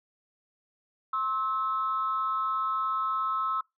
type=tone pair together; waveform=sine; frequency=1063.1 / 1300 Hz; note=C6 / E6; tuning=+27 / -24 cents; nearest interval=minor third; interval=349 cents; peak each=-30 / -27 dBFS; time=1.13-3.61 s; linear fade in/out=5 ms; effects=noise-tail reverb RT60 0.2 s tail -25 dB re dry + tanh soft clip ceiling -19 dBFS